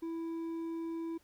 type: tone with hard clipping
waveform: triangle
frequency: 330 Hz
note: E4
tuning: 2 cents sharp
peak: -37 dBFS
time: 0.02-1.18 s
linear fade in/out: 10 ms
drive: 7 dB
effects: pink hiss -69 dBFS RMS until 1.23 s